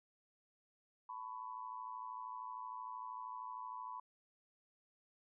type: tone with amplitude modulation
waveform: sine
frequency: 999 Hz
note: B5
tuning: 20 cents sharp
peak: -40 dBFS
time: 1.09-4 s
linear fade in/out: 5 ms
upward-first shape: sine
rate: 113 Hz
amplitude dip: 85%
effects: none